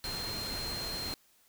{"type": "tone in noise", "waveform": "sine", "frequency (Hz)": 4186, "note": "C8", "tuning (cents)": 0, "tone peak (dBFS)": -37, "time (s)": [0.04, 1.14], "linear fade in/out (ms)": 0, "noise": "pink", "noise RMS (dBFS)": -40, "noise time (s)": [0.04, 1.14], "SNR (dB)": 0, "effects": ["white hiss -66 dBFS RMS until 1.48 s"]}